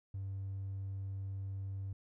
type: tone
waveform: triangle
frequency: 97.3 Hz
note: G2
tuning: 12 cents flat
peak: -35 dBFS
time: 0.14-1.93 s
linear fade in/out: 5 ms
effects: tanh soft clip ceiling -34 dBFS